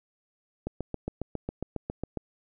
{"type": "click train", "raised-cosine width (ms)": 2, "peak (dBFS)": -18, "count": 12, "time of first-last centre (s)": [0.67, 2.173], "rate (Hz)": 7.32, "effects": []}